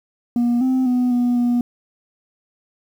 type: tone with pitch steps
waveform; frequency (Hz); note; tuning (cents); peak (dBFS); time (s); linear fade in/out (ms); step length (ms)
sine; 239.5 / 259 / 248.5 / 243.9 / 241.9; A#3 / C4 / B3 / B3 / B3; +47 / -17 / +11 / -21 / -36; -12; 0.36-1.61; 2; 250
effects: tanh soft clip ceiling -14 dBFS + 8-bit